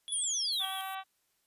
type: tone with vibrato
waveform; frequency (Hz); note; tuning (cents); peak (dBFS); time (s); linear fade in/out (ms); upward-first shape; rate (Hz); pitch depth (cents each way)
square; 3322; G#7; 0; -39; 0.08-0.81; 0; triangle; 8; 62
type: exponential sweep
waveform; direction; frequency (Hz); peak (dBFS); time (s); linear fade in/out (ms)
sine; down; 10190 to 3237; -30; 0.12-0.65; 2
type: high-pass noise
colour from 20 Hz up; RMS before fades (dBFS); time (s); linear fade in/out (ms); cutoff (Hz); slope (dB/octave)
pink; -46; 0.52-0.95; 5; 12000; 24
type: harmonic tone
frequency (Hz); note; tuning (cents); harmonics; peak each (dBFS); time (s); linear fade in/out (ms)
383.4; G4; -38; 2 / 3 / 4 / 5 / 6 / 7 / 8 / 9 / 10; -39 / -42 / -46 / -51 / -52 / -50 / -52 / -52 / -53; 0.59-1.04; 50
effects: white hiss -75 dBFS RMS until 1.46 s + resampled to 32000 Hz